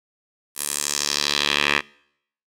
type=tone with band-pass filter sweep; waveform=10% pulse; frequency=72.5 Hz; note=D2; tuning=22 cents flat; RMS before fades=-23 dBFS; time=0.55-1.82 s; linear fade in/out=50 ms; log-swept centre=11000 to 2200 Hz; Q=2; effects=noise-tail reverb RT60 0.7 s tail -24 dB re dry